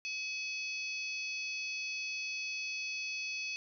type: harmonic tone with a mistuned harmonic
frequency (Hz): 851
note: G#5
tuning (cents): +42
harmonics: 3 / 4 / 5 / 6 / 7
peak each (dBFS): -37 / -50 / -45 / -50 / -48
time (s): 0.05-3.56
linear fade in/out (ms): 0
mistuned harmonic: 5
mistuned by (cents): +79
effects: none